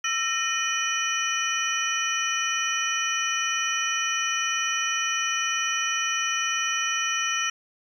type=tone cluster; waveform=sine; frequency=1339 / 1849 / 2463 / 3008 / 5860 Hz; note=E6 / A#6 / D#7 / F#7 / F#8; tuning=+27 / -15 / -18 / +28 / -18 cents; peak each=-30 dBFS; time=0.04-7.5 s; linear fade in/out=5 ms; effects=9-bit